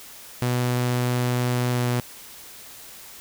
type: tone with pitch glide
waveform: sawtooth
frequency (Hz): 123.47 to 122.4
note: B2 to B2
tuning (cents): 0 to -15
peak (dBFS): -17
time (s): 0.42-2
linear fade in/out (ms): 0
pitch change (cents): -15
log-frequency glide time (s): 1.73-1.82
effects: white hiss -43 dBFS RMS until 3.2 s